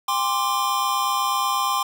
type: chord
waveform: square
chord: G suspended fourth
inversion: none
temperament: equal with one note detuned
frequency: 800.9 / 1046.5 / 1174.7 Hz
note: G5 / C6 / D6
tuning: +37 / 0 / 0 cents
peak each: -28 / -23 / -27 dBFS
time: 0.08-1.83 s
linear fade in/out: 5 ms
effects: 8-bit